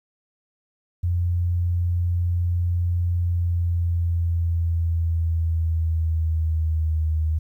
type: tone with pitch glide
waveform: sine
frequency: 87.31 to 78.69 Hz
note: F2 to D#2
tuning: 0 to +20 cents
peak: -19 dBFS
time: 1.03-7.39 s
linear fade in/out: 10 ms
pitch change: -180 cents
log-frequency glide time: 3.14-7.09 s
effects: 10-bit